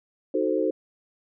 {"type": "chord", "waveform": "sine", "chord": "D# diminished seventh", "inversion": "none", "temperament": "equal", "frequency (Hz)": [311.1, 370, 440, 523.3], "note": ["D#4", "F#4", "A4", "C5"], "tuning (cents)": [0, 0, 0, 0], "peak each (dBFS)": -27, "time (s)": [0.34, 0.71], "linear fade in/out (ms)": 5, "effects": []}